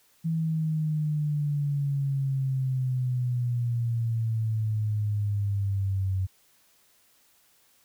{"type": "exponential sweep", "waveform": "sine", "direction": "down", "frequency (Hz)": [164, 93.8], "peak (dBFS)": -24, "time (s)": [0.24, 6.27], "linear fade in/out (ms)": 20, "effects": ["white hiss -63 dBFS RMS until 7.84 s"]}